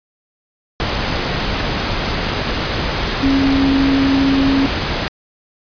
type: tone in noise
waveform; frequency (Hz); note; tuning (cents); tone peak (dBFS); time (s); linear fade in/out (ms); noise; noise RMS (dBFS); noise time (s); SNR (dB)
sine; 272.2; C#4; -31; -12; 3.23-4.66; 0; pink; -19; 0.8-5.08; +4
effects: resampled to 11025 Hz